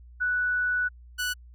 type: tone pair in turn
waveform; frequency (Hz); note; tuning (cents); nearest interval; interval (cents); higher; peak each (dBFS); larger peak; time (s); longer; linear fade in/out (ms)
sine / sawtooth; 1480 / 1480; F#6 / F#6; 0 / 0; unison; 0; neither; -23 / -23; neither; 0.2-0.89 / 1.18-1.34; first; 20
effects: added 60 Hz sine -46 dBFS peak until 1.54 s